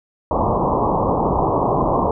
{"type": "low-pass noise", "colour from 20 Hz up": "white", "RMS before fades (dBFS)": -18, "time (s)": [0.31, 2.11], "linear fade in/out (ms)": 2, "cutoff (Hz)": 1100, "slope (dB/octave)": 96, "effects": []}